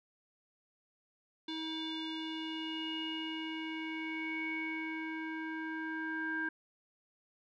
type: tone with low-pass filter sweep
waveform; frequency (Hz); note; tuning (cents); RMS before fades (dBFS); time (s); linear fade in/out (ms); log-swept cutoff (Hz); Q
square; 318.6; D#4; +41; -39; 1.48-6.49; 5; 3700 to 1600; 9.5
effects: none